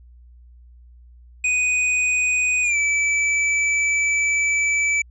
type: tone with pitch glide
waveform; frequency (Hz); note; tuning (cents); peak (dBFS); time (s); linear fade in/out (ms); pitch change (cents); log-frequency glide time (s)
square; 2489 to 2309; D#7 to D7; 0 to -30; -18; 1.44-5.02; 5; -130; 2.62-2.77
effects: added 60 Hz sine -44 dBFS peak until 5.1 s + resampled to 22050 Hz